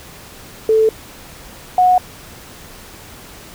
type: tone pair in turn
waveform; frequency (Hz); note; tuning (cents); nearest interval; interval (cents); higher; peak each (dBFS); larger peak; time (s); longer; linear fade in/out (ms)
sine; 440 / 730.9; A4 / F#5; 0 / -21; major sixth; 879; second; -9 / -8; second; 0.69-0.89 / 1.78-1.98; neither; 2
effects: pink hiss -38 dBFS RMS until 3.54 s